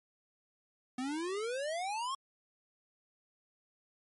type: exponential sweep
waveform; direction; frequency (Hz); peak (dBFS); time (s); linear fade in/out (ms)
square; up; 246.9 to 1114; -35; 0.98-2.15; 5
effects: MP3 48 kbps